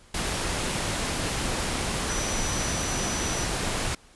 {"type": "tone in noise", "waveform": "sine", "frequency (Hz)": 5920, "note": "F#8", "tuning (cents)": 0, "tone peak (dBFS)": -33, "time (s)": [2.09, 3.45], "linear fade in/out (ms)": 5, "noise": "pink", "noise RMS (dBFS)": -28, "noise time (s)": [0.14, 3.95], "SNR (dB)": -8, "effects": ["pink hiss -55 dBFS RMS until 4.15 s", "resampled to 24000 Hz"]}